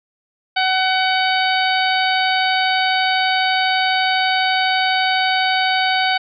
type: harmonic tone with a mistuned harmonic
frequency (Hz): 752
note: F#5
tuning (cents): +28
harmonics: 1 / 2 / 3 / 4 / 5 / 6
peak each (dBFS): -18 / -21 / -23 / -24 / -25 / -26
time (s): 0.56-6.18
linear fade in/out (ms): 10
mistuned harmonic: 6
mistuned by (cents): +16
effects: none